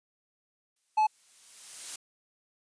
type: noise with exponential growth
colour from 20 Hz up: blue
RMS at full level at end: -34 dBFS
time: 0.76-1.96 s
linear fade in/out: 5 ms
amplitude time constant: 260 ms
type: tone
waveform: triangle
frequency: 861 Hz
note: A5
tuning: 38 cents flat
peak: -19 dBFS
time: 0.97-1.07 s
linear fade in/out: 10 ms
effects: resampled to 22050 Hz